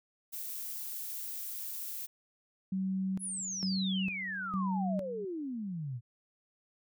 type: noise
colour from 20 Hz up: violet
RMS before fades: -40 dBFS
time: 0.32-2.07 s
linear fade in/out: 20 ms
type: tone with tremolo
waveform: sine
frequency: 190 Hz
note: F#3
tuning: 46 cents sharp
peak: -30 dBFS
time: 2.72-5.25 s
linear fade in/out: 5 ms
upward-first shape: square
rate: 1.1 Hz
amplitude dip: 80%
type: exponential sweep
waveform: sine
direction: down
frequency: 10850 to 113.5 Hz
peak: -35 dBFS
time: 3.19-6.01 s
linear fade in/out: 50 ms
effects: none

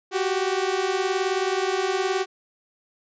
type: beating tone pair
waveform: sawtooth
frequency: 370 / 389 Hz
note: F#4 / G4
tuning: 0 / -13 cents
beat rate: 19 Hz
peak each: -21 dBFS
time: 0.11-2.26 s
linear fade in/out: 50 ms
effects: resampled to 16000 Hz

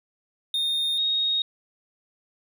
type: tone pair in turn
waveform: triangle / sine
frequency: 3674 / 3738 Hz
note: A#7 / A#7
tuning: -26 / +4 cents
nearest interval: unison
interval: 30 cents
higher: second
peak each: -21 dBFS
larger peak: neither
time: 0.54-0.98 / 0.98-1.42 s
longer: neither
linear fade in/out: 2 ms
effects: none

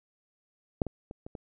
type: clicks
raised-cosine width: 2 ms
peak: -11 / -22 / -27 / -27 / -26 dBFS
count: 5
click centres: 0.818 / 0.867 / 1.111 / 1.265 / 1.352 s
effects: none

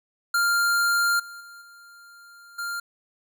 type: tone with level steps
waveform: square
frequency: 1396.9 Hz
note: F6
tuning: in tune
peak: -20 / -39 / -43 / -47 / -29 dBFS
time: 0.34-2.8 s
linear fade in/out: 5 ms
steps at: 1.19 / 1.4 / 1.61 / 2.58 s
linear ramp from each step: 10 ms
effects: none

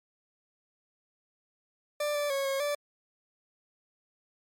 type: tone with pitch steps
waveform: 40% pulse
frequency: 591 / 584 / 550 / 544 / 583 Hz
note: D5 / D5 / C#5 / C#5 / D5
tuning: +11 / -10 / -14 / -33 / -13 cents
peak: -27 dBFS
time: 2-2.75 s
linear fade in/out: 5 ms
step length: 150 ms
effects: MP3 64 kbps

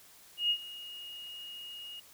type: tone with ADSR envelope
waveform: sine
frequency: 2866 Hz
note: F7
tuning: 44 cents sharp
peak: -24 dBFS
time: 0.37-2 s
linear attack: 130 ms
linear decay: 72 ms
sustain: -18 dB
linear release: 5 ms
effects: white hiss -57 dBFS RMS until 2.13 s

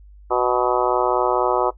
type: harmonic tone with a mistuned harmonic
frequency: 124.1 Hz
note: B2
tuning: 9 cents sharp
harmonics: 3 / 4 / 5 / 6 / 7 / 8 / 9 / 10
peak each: -22 / -23 / -24 / -25 / -25 / -26 / -27 / -27 dBFS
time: 0.3-1.71 s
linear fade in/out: 20 ms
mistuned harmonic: 10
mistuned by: +33 cents
effects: noise-tail reverb RT60 0.1 s tail -17 dB re dry + added 50 Hz sine -42 dBFS peak until 1.77 s

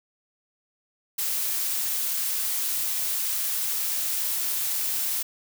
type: noise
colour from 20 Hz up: blue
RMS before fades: -27 dBFS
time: 1.18-5.23 s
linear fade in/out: 10 ms
effects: none

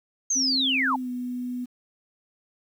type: linear sweep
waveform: sine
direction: down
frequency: 6500 to 784 Hz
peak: -21 dBFS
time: 0.3-0.96 s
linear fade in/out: 5 ms
type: tone with pitch glide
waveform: sine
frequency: 263.8 to 247.6 Hz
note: C4 to B3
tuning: +14 to +5 cents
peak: -28 dBFS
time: 0.35-1.66 s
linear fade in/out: 20 ms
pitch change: -109 cents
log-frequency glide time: 0.9-1.1 s
effects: 9-bit

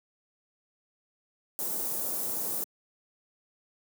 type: band-stop noise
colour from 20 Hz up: white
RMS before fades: -32 dBFS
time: 1.59-2.64 s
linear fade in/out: 0 ms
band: 670 to 10000 Hz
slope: 12 dB/octave
effects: high-pass 200 Hz 12 dB/octave

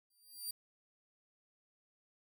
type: tone with exponential growth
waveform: 10% pulse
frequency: 4724 Hz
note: D8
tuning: 9 cents sharp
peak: -30 dBFS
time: 0.1-0.51 s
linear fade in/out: 5 ms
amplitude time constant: 87 ms
effects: none

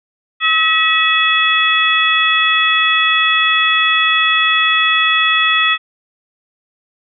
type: harmonic tone with a mistuned harmonic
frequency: 643 Hz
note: E5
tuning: 43 cents flat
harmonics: 2 / 3 / 4 / 5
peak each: -16 / -16 / -16 / -16 dBFS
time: 0.4-5.78 s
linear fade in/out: 50 ms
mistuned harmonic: 5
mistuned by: +85 cents
effects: none

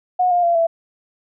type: tone with pitch steps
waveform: sine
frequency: 728 / 706.5 / 685.6 / 665.3 Hz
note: F#5 / F5 / F5 / E5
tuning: -28 / +20 / -32 / +16 cents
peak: -13 dBFS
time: 0.19-0.67 s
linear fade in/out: 10 ms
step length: 120 ms
effects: none

